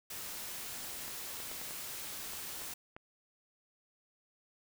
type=noise; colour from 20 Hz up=white; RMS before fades=-43 dBFS; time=0.1-2.74 s; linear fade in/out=5 ms
type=clicks; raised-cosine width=0.5 ms; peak=-32 dBFS; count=8; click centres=1.08 / 1.402 / 1.515 / 1.615 / 1.709 / 2.334 / 2.618 / 2.965 s
effects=none